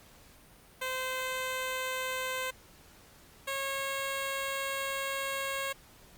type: tone pair in turn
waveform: 10% pulse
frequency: 516 / 545.4 Hz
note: C5 / C#5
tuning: -24 / -28 cents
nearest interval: minor second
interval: 96 cents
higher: second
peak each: -24 dBFS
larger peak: neither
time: 0.81-2.51 / 3.47-5.73 s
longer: second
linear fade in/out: 10 ms
effects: pink hiss -57 dBFS RMS until 6.17 s + Opus 48 kbps